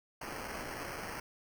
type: noise with sample-and-hold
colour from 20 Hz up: violet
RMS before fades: -42 dBFS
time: 0.21-1.2 s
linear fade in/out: 5 ms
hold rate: 3675 Hz
effects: none